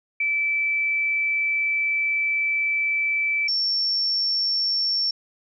sine tone pair in turn, 2318 / 5448 Hz, D7 / F8, -23 / -44 cents, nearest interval octave + minor third, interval 1479 cents, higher second, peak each -20 dBFS, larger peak neither, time 0.2-3.48 / 3.48-5.11 s, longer first, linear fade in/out 5 ms, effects none

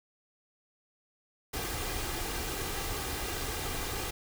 pink noise with comb filter, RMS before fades -35 dBFS, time 1.53-4.11 s, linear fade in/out 10 ms, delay 2.5 ms, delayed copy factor +0.5, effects none

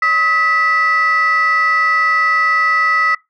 sine tone pair together, 1273 / 1966 Hz, D#6 / B6, +39 / -8 cents, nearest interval minor sixth, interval 753 cents, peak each -12 dBFS, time 0.02-3.15 s, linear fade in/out 5 ms, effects noise-tail reverb RT60 0.2 s tail -23 dB re dry + tanh soft clip ceiling -7 dBFS

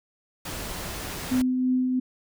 pink noise, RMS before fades -34 dBFS, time 0.45-1.42 s, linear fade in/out 5 ms
sine tone with tremolo, 254.8 Hz, C4, 46 cents flat, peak -19 dBFS, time 1.31-2 s, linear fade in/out 10 ms, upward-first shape triangle, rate 3 Hz, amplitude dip 35%
effects none

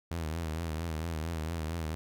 sawtooth tone with vibrato, 81 Hz, E2, 30 cents flat, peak -29 dBFS, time 0.11-1.95 s, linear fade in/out 0 ms, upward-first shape triangle, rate 4.4 Hz, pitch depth 100 cents each way, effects none

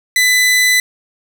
sawtooth tone, 2000 Hz, B6, 21 cents sharp, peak -6 dBFS, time 0.16-0.8 s, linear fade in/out 2 ms, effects none

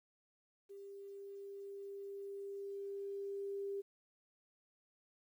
sine tone with level ramp, 397.6 Hz, G4, 25 cents sharp, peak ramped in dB -49 to -38 dBFS, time 0.69-3.82 s, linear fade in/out 20 ms, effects 12-bit

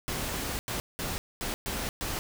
pink noise bursts at uneven times, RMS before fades -33 dBFS, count 6, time 0.08-0.59 / 0.68-0.8 / 0.99-1.18 / 1.41-1.54 / 1.66-1.89 / 2.01-2.19 s, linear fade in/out 0 ms, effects none

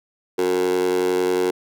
15% pulse tone with high-pass filter, 91.1 Hz, F#2, 26 cents flat, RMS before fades -20 dBFS, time 0.38-1.51 s, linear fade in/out 10 ms, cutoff 410 Hz, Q 6.8, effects none

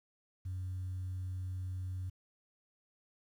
sine tone, 92.5 Hz, F#2, in tune, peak -35 dBFS, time 0.45-2.1 s, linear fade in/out 10 ms, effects tanh soft clip ceiling -34 dBFS + 11-bit

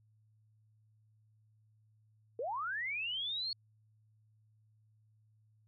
sine linear sweep, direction up, 429.9 to 4390 Hz, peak -35 dBFS, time 2.39-3.53 s, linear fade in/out 2 ms, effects added 108 Hz sine -66 dBFS peak until 5.67 s

